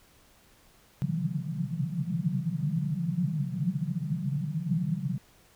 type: band-pass noise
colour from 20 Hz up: white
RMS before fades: -30 dBFS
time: 1.02-5.18 s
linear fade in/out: 0 ms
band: 130 to 190 Hz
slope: 96 dB/octave
effects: pink hiss -60 dBFS RMS until 5.55 s